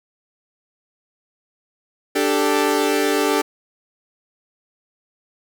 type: chord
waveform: sawtooth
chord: D suspended fourth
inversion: none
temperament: equal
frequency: 293.7 / 392 / 440 Hz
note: D4 / G4 / A4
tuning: 0 / 0 / 0 cents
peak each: -17 dBFS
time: 2.15-3.42 s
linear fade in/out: 10 ms
effects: none